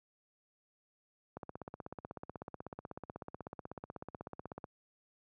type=click train; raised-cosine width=1 ms; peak=-29 dBFS; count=54; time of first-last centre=1.37-4.642 s; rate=16.2 Hz; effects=high-pass 80 Hz 12 dB/octave